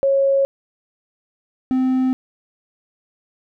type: tone pair in turn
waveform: sine / triangle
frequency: 548 / 258.6 Hz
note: C#5 / C4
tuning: -20 / -20 cents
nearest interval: octave + minor second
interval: 1300 cents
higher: first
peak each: -13 dBFS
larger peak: neither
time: 0.03-0.45 / 1.71-2.13 s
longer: neither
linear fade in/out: 0 ms
effects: none